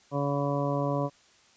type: harmonic tone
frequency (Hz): 142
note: C#3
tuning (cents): +42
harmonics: 1 / 2 / 3 / 4 / 5 / 7 / 8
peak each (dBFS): -30 / -32 / -36 / -31 / -37 / -35 / -40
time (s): 0.11-1.1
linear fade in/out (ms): 50
effects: white hiss -60 dBFS RMS until 1.56 s + resampled to 16000 Hz